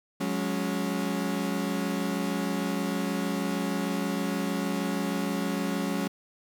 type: chord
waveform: 35% pulse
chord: F# suspended second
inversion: none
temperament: equal with one note detuned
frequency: 181.29 / 207.7 / 277.2 Hz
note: F#3 / G#3 / C#4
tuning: -35 / 0 / 0 cents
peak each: -30 dBFS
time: 0.2-6.08 s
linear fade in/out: 10 ms
effects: none